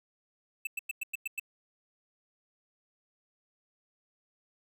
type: tone bursts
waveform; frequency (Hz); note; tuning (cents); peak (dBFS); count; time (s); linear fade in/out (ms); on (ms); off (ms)
square; 2637; E7; 0; -32; 7; 0.65-1.397; 5; 21; 100
effects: none